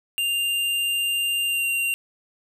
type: tone with pitch glide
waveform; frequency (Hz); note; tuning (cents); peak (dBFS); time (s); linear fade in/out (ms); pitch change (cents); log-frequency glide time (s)
square; 2794 to 2767; F7 to F7; 0 to -17; -22; 0.18-1.94; 0; -17; 1.47-1.65
effects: none